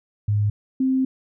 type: tone pair in turn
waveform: sine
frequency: 104 / 262.1 Hz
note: G#2 / C4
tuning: +3 / +3 cents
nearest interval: octave + major third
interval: 1600 cents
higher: second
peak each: -17 dBFS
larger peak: neither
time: 0.28-0.5 / 0.8-1.05 s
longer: second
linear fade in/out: 5 ms
effects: none